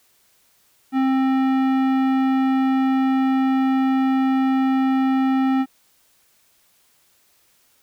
sine tone with tanh clipping, 264.7 Hz, C4, 20 cents sharp, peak -18 dBFS, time 0.92-5.66 s, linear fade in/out 50 ms, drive 16 dB, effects white hiss -60 dBFS RMS until 7.82 s

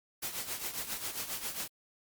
white noise with tremolo, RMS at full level -35 dBFS, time 0.22-1.68 s, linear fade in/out 10 ms, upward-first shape triangle, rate 7.4 Hz, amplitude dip 75%, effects Opus 48 kbps

